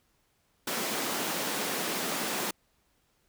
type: high-pass noise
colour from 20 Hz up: pink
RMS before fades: -32 dBFS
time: 0.67-2.51 s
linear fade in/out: 5 ms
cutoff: 200 Hz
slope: 24 dB/octave
effects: pink hiss -71 dBFS RMS until 3.28 s